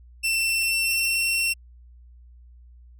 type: tone with pitch glide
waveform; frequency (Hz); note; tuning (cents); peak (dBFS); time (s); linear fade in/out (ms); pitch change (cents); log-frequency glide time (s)
sawtooth; 2686 to 2716; E7 to F7; +32 to -49; -18; 0.23-1.54; 20; +19; 0.38-1.23
type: tone bursts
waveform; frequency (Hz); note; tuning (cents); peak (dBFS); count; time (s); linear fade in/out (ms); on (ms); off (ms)
20% pulse; 5700; F8; +34; -26; 3; 0.91-1.062; 0; 24; 40
effects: added 60 Hz sine -46 dBFS peak until 2.99 s